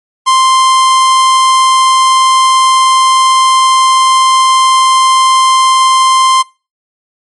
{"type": "tone", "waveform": "45% pulse", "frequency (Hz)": 1046.5, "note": "C6", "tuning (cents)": 0, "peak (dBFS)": -5, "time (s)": [0.26, 6.43], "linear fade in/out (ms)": 20, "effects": ["noise-tail reverb RT60 0.3 s tail -23 dB re dry", "MP3 48 kbps"]}